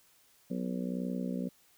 harmonic tone, 61.74 Hz, B1, in tune, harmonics 3 / 4 / 5 / 6 / 7 / 8 / 9, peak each -35 / -36 / -47 / -48 / -49 / -45 / -46 dBFS, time 0.5-1.49 s, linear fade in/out 10 ms, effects white hiss -65 dBFS RMS until 1.77 s

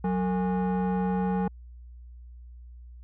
sine tone with frequency modulation, 185 Hz, F#3, in tune, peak -21 dBFS, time 0.04-1.48 s, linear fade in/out 5 ms, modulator 638 Hz, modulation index 0.78, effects tanh soft clip ceiling -23 dBFS + added 60 Hz sine -43 dBFS peak until 3.03 s

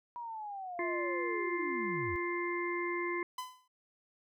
sine linear sweep, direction down, 971 to 71.6 Hz, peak -39 dBFS, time 0.16-2.16 s, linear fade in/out 0 ms
harmonic tone, 349.2 Hz, F4, in tune, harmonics 1 / 3 / 5 / 6, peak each -35 / -39 / -45 / -38 dBFS, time 0.79-3.23 s, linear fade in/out 2 ms
45% pulse tone with exponential decay, 1011 Hz, B5, 40 cents sharp, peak -35 dBFS, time 3.38-3.68 s, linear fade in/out 5 ms, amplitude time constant 65 ms
effects none

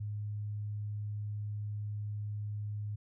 sine tone, 104.4 Hz, G#2, 10 cents sharp, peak -35 dBFS, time 0-2.96 s, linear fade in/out 10 ms, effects none

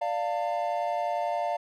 triangle chord, D minor, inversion none, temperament equal with one note detuned, 587.3 / 698.5 / 900.6 Hz, D5 / F5 / A5, 0 / 0 / +40 cents, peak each -30 / -27 / -31 dBFS, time 0.01-1.57 s, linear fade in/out 10 ms, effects none

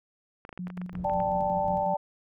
clicks, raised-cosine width 0.5 ms, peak -27 dBFS, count 12, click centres 0.451 / 0.492 / 0.528 / 0.576 / 0.671 / 0.702 / 0.776 / 0.816 / 0.895 / 0.953 / 1.097 / 1.202 s
sine tone with tremolo, 180 Hz, F#3, 47 cents flat, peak -32 dBFS, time 0.59-1.94 s, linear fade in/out 2 ms, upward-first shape square, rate 5.5 Hz, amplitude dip 55%
white low-pass noise, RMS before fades -42 dBFS, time 0.93-1.84 s, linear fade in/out 0 ms, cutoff 160 Hz, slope 12 dB/octave
sine chord, D suspended fourth, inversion none, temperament equal, 587.3 / 784 / 880 Hz, D5 / G5 / A5, 0 / 0 / 0 cents, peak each -29 dBFS, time 1.04-1.97 s, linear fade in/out 10 ms
effects none

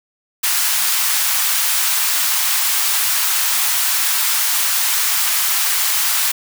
white high-pass noise, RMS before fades -17 dBFS, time 0.43-6.32 s, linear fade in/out 10 ms, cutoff 860 Hz, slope 24 dB/octave, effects none

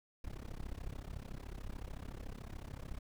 brown noise with amplitude modulation, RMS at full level -41 dBFS, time 0.24-2.99 s, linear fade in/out 2 ms, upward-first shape sine, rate 33.7 Hz, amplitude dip 95%, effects none

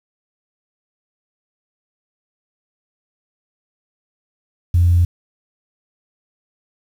sine tone, 87 Hz, F2, 6 cents flat, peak -9 dBFS, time 4.74-5.05 s, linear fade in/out 5 ms, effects tanh soft clip ceiling -5 dBFS + 7-bit

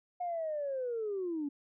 sine linear sweep, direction down, 723 to 277.2 Hz, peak -32 dBFS, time 0.2-1.49 s, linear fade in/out 10 ms, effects tanh soft clip ceiling -28 dBFS

